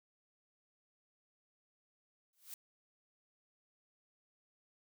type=noise with exponential growth; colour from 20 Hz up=blue; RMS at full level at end=-44 dBFS; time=2.33-2.54 s; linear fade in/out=1 ms; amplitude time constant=45 ms; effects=none